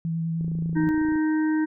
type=tone with vibrato; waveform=sine; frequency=164.4 Hz; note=E3; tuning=4 cents flat; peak=-24 dBFS; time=0.05-0.89 s; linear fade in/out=0 ms; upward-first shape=sine; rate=10 Hz; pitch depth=14 cents each way
type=click train; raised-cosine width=3 ms; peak=-26 dBFS; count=22; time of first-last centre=0.41-1.157 s; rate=28.1 Hz
type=harmonic tone; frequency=311.1 Hz; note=D#4; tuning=in tune; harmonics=1 / 3 / 5 / 6; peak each=-20 / -36 / -36 / -39 dBFS; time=0.75-1.66 s; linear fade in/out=20 ms
effects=none